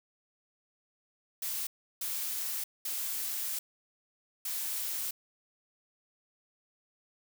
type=noise bursts at uneven times; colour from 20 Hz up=blue; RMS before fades=-35 dBFS; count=4; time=1.42-1.67 / 2.01-2.64 / 2.85-3.59 / 4.45-5.11 s; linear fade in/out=5 ms; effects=none